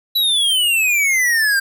square exponential sweep, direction down, 3976 to 1568 Hz, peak -14 dBFS, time 0.15-1.6 s, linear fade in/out 10 ms, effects none

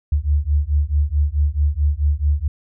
sine beating tone pair, 71.2 / 75.8 Hz, C#2 / D#2, +47 / -45 cents, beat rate 4.6 Hz, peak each -18 dBFS, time 0.12-2.48 s, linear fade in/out 5 ms, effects none

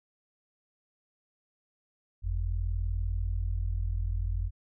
sine tone pair together, 46.92 / 87.31 Hz, F#1 / F2, +25 / 0 cents, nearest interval major seventh, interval 1075 cents, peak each -29 / -32 dBFS, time 2.22-4.51 s, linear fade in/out 50 ms, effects none

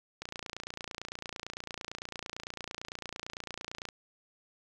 click train, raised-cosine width 0.2 ms, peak -21 dBFS, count 107, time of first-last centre 0.22-3.888 s, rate 28.9 Hz, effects none

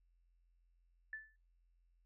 sine tone with exponential decay, 1753 Hz, A6, 7 cents flat, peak -40 dBFS, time 1.13-1.36 s, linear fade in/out 2 ms, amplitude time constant 50 ms, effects noise-tail reverb RT60 0.3 s tail -20 dB re dry + added 43 Hz sine -70 dBFS peak until 2.05 s

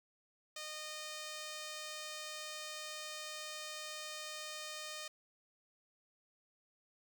5% pulse tone, 614 Hz, D#5, 23 cents flat, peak -32 dBFS, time 0.56-5.08 s, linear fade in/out 5 ms, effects none

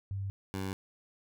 sine / 15% pulse tone pair in turn, 98 / 95.71 Hz, G2 / G2, 0 / -41 cents, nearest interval unison, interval 41 cents, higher first, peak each -33 / -28 dBFS, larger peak second, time 0.11-0.3 / 0.54-0.73 s, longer neither, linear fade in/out 0 ms, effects none

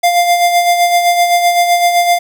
square tone with tremolo, 699 Hz, F5, 1 cent sharp, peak -7 dBFS, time 0.03-2.19 s, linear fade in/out 10 ms, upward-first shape sine, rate 7.8 Hz, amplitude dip 50%, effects 7-bit

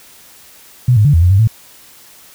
sine tone with pitch steps, 124.2 / 105 / 145.2 / 82.7 / 89.1 / 97.3 / 111.6 Hz, B2 / G#2 / D3 / E2 / F2 / G2 / A2, +10 / +19 / -19 / +6 / +35 / -12 / +25 cents, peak -6 dBFS, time 0.88-1.475 s, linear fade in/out 5 ms, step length 85 ms, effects white hiss -42 dBFS RMS until 2.34 s

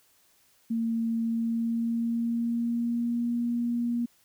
sine tone with pitch glide, 228.4 to 237.7 Hz, A#3 to A#3, -35 to +34 cents, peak -25 dBFS, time 0.7-4.06 s, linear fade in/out 10 ms, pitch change +69 cents, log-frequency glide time 1.21-3.33 s, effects white hiss -64 dBFS RMS until 4.24 s

